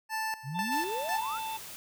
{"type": "tone with tremolo", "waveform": "25% pulse", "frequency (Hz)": 880, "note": "A5", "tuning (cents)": 0, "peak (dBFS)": -27, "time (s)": [0.09, 1.2], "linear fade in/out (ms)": 50, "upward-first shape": "square", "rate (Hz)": 2, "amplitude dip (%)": 80}
{"type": "exponential sweep", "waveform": "sine", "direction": "up", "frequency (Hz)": [123.4, 1500], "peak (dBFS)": -34, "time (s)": [0.43, 1.4], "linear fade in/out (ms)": 50}
{"type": "harmonic tone", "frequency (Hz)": 885, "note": "A5", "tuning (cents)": 10, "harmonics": [1, 3, 4], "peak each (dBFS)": [-34, -44, -46], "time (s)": [0.54, 1.58], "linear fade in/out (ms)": 20}
{"type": "noise", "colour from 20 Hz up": "white", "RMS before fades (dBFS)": -44, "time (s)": [0.72, 1.76], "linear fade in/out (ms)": 0}
{"effects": []}